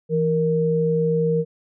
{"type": "tone pair together", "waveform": "sine", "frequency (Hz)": [164.81, 466.2], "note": ["E3", "A#4"], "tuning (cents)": [0, 0], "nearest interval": "octave + tritone", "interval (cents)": 1800, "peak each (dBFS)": [-21, -19], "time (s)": [0.09, 1.45], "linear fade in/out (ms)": 50, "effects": []}